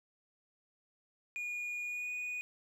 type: tone with pitch glide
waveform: triangle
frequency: 2441 to 2469 Hz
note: D#7 to D#7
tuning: -34 to -14 cents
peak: -35 dBFS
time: 1.36-2.41 s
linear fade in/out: 0 ms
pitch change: +20 cents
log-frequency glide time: 1.84-2.11 s
effects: none